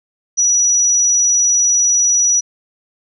sine tone, 5860 Hz, F#8, 18 cents flat, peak -10 dBFS, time 0.37-2.41 s, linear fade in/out 20 ms, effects none

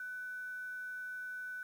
sine tone with quantisation, 1498 Hz, F#6, 21 cents sharp, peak -40 dBFS, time 0-1.63 s, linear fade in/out 2 ms, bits 10, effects none

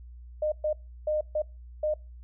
sine tone bursts at uneven times, 610 Hz, D#5, 34 cents flat, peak -24 dBFS, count 5, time 0.42-0.52 / 0.64-0.73 / 1.07-1.21 / 1.35-1.42 / 1.83-1.94 s, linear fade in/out 5 ms, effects noise-tail reverb RT60 0.3 s tail -26 dB re dry + added 60 Hz sine -43 dBFS peak until 2.23 s

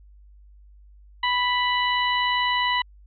harmonic tone, 987.8 Hz, B5, in tune, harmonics 1 / 2 / 3 / 4, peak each -23 / -25 / -27 / -32 dBFS, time 1.23-2.82 s, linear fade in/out 5 ms, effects added 50 Hz sine -47 dBFS peak until 3.06 s

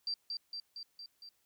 sine tone with echo, 4699 Hz, D8, in tune, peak -33 dBFS, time 0.07-0.14 s, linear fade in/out 2 ms, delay 230 ms, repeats 5, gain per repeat -3 dB, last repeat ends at 1.29 s, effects white hiss -75 dBFS RMS until 1.45 s

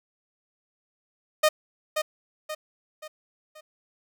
sawtooth tone with echo, 616 Hz, D#5, 17 cents flat, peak -13 dBFS, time 1.43-1.49 s, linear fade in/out 10 ms, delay 530 ms, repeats 4, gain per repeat -7 dB, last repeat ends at 3.61 s, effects none

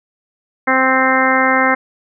harmonic tone, 261.6 Hz, C4, in tune, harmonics 1 / 2 / 3 / 4 / 5 / 6 / 7 / 8, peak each -19 / -19 / -19 / -19 / -19 / -19 / -19 / -19 dBFS, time 0.67-1.75 s, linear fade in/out 10 ms, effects none

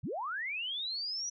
sine linear sweep, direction up, 79.7 to 5920 Hz, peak -34 dBFS, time 0.03-1.3 s, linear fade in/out 10 ms, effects none

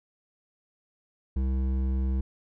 sine tone with hard clipping, 65.4 Hz, C2, in tune, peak -26 dBFS, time 1.36-2.21 s, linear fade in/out 5 ms, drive 10 dB, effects none

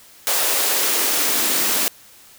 white noise with high-pass filter sweep, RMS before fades -19 dBFS, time 0.27-1.88 s, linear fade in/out 0 ms, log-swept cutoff 500 to 210 Hz, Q 1.5, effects white hiss -47 dBFS RMS until 2.38 s

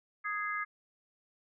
harmonic tone, 415.3 Hz, G#4, in tune, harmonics 3 / 4 / 5, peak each -36 / -37 / -38 dBFS, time 0.24-0.65 s, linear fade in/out 20 ms, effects none

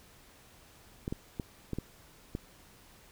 clicks, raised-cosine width 3 ms, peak -21 dBFS, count 6, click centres 1.079 / 1.125 / 1.398 / 1.733 / 1.786 / 2.351 s, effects pink hiss -58 dBFS RMS until 3.11 s

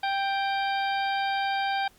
harmonic tone with a mistuned harmonic, 787 Hz, G5, 7 cents sharp, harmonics 1 / 2 / 3 / 4 / 5 / 6, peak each -26 / -32 / -36 / -38 / -40 / -42 dBFS, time 0.03-1.88 s, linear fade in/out 5 ms, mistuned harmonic 5, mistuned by -84 cents, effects pink hiss -59 dBFS RMS until 1.98 s + Opus 48 kbps

